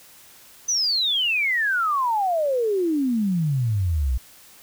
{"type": "exponential sweep", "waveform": "sine", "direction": "down", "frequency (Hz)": [6170, 58.9], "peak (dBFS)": -19, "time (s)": [0.68, 4.18], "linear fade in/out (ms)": 10, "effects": ["white hiss -49 dBFS RMS until 4.62 s"]}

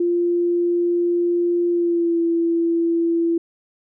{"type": "tone with pitch glide", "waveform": "sine", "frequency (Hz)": [347.4, 335.6], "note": ["F4", "E4"], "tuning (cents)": [-9, 31], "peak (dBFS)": -16, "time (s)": [0, 3.38], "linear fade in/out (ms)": 5, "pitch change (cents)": -60, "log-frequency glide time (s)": [1.69, 2.21], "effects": []}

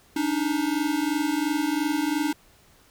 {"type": "tone pair together", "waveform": "square", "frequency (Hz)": [286.7, 309.6], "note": ["D4", "D#4"], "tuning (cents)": [-42, -9], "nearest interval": "minor second", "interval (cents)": 133, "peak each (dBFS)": [-27, -26], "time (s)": [0.16, 2.33], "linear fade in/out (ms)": 5, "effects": ["pink hiss -57 dBFS RMS until 2.9 s"]}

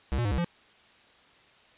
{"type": "tone with pitch steps", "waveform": "square", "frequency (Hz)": [66.3, 120, 102, 66.2, 172.4], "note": ["C2", "B2", "G#2", "C2", "F3"], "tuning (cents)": [23, -49, -31, 21, -22], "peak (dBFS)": -26, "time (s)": [0.12, 0.445], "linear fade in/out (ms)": 0, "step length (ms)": 65, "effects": ["white hiss -58 dBFS RMS until 1.77 s", "resampled to 8000 Hz"]}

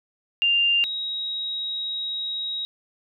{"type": "tone pair in turn", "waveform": "sine", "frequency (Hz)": [2794, 3806], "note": ["F7", "A#7"], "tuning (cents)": [0, 35], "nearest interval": "perfect fourth", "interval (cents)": 535, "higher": "second", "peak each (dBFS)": [-17, -26], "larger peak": "first", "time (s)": [[0.42, 0.84], [0.84, 2.65]], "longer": "second", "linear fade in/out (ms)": 0, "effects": []}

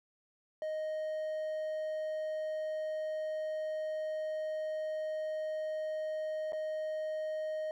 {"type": "tone with dropouts", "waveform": "triangle", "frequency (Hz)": 622.3, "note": "D#5", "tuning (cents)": 0, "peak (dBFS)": -32, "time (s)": [0.62, 7.71], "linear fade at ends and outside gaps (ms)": 1, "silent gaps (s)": [6.522, 6.531], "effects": []}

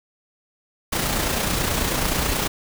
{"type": "noise with amplitude modulation", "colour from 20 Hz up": "pink", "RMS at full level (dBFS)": -21, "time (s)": [0.92, 2.48], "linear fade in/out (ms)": 10, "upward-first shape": "sine", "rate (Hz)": 29.3, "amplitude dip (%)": 40, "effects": []}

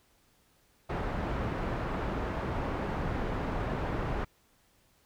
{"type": "low-pass noise", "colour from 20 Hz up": "pink", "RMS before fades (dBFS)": -33, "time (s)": [0.89, 4.25], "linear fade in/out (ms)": 10, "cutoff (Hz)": 1400, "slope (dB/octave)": 12, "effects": ["pink hiss -67 dBFS RMS until 5.05 s"]}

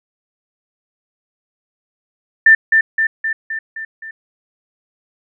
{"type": "tone with echo", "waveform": "sine", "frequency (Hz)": 1784, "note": "A6", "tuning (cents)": 23, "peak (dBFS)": -4, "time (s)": [2.46, 2.55], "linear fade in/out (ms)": 5, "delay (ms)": 260, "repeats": 6, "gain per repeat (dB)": -4, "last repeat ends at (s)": 4.11, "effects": []}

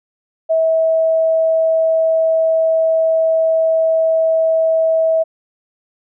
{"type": "tone", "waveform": "sine", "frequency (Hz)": 647, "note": "E5", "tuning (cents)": -32, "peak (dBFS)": -11, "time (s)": [0.49, 5.24], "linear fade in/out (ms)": 20, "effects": []}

